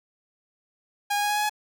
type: tone with pitch steps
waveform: sawtooth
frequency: 817 / 822.2 / 827.4 / 832.7 / 838 / 843.4 Hz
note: G#5 / G#5 / G#5 / G#5 / G#5 / G#5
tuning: -29 / -18 / -7 / +4 / +15 / +26 cents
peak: -19 dBFS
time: 1.1-1.496 s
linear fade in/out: 10 ms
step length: 66 ms
effects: none